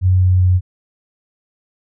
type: tone with pitch steps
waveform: sine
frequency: 92.3 / 91.77 / 91.24 Hz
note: F#2 / F#2 / F#2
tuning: -4 / -14 / -24 cents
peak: -9 dBFS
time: 0.01-0.61 s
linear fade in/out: 50 ms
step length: 200 ms
effects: none